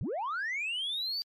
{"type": "linear sweep", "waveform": "sine", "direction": "up", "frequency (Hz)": [77, 4699], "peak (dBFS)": -29, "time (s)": [0.01, 1.22], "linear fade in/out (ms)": 0, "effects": ["tanh soft clip ceiling -29 dBFS", "MP3 96 kbps"]}